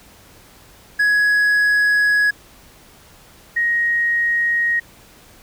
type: tone pair in turn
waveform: triangle / sine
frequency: 1674 / 1879 Hz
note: G#6 / A#6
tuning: +13 / +13 cents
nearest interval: major second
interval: 200 cents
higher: second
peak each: -11 / -15 dBFS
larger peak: first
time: 0.99-2.31 / 3.56-4.8 s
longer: first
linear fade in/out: 10 ms
effects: pink hiss -47 dBFS RMS until 5.42 s